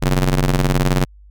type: ring-modulated tone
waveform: sawtooth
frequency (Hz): 91.9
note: F#2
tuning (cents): -11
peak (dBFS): -7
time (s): 0.02-1.05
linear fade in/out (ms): 10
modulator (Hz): 55.4
effects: added 50 Hz sine -41 dBFS peak until 1.3 s